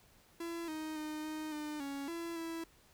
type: tone with pitch steps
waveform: 45% pulse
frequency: 336.8 / 311.9 / 306.7 / 309.8 / 301.1 / 278.7 / 336.3 / 329.9 Hz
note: E4 / D#4 / D#4 / D#4 / D4 / C#4 / E4 / E4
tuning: +37 / +4 / -25 / -7 / +43 / +9 / +35 / +1 cents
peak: -39 dBFS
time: 0.4-2.64 s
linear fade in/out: 5 ms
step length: 280 ms
effects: pink hiss -65 dBFS RMS until 2.93 s